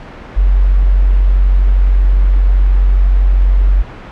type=tone; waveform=sine; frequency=46.25 Hz; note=F#1; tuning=in tune; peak=-6 dBFS; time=0.36-3.83 s; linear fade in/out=20 ms; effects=pink hiss -31 dBFS RMS until 4.11 s + low-pass 2000 Hz 12 dB/octave